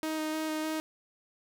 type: tone with vibrato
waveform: sawtooth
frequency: 312.4 Hz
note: D#4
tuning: 7 cents sharp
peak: -27 dBFS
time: 0.03-0.8 s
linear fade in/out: 0 ms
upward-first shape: square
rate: 3.3 Hz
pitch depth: 10 cents each way
effects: none